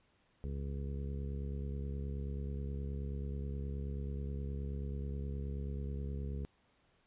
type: harmonic tone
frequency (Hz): 69.4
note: C#2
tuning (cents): +3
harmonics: 1 / 2 / 3 / 4 / 5 / 6 / 7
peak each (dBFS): -38 / -43 / -47 / -56 / -57 / -51 / -56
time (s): 0.44-6.45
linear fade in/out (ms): 0
effects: pink hiss -72 dBFS RMS until 7.06 s + resampled to 8000 Hz